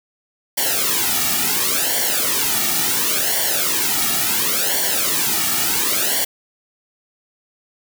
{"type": "noise with flanger", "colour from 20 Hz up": "white", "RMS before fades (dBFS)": -19, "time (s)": [0.57, 6.25], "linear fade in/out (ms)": 10, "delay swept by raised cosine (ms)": [0.78, 1.98], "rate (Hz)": 0.71, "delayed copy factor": -0.85, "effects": []}